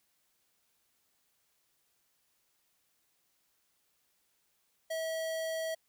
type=tone; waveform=square; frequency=646 Hz; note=E5; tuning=35 cents flat; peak=-34 dBFS; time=4.9-5.75 s; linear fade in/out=10 ms; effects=white hiss -75 dBFS RMS until 5.88 s